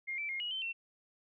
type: tone with pitch steps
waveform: sine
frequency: 2125 / 2327 / 2136 / 2905 / 3087 / 2707 Hz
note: C7 / D7 / C7 / F#7 / G7 / E7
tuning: +26 / -17 / +35 / -32 / -27 / +45 cents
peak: -35 dBFS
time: 0.07-0.73 s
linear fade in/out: 20 ms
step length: 110 ms
effects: none